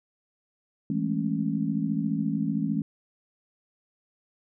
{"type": "chord", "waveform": "sine", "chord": "A major seventh", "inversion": "second", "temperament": "just", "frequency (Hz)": [165, 206.2, 220, 275], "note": ["E3", "G#3", "A3", "C#4"], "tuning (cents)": [2, -12, 0, -14], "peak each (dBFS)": -30, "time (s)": [0.9, 2.82], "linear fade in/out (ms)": 2, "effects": []}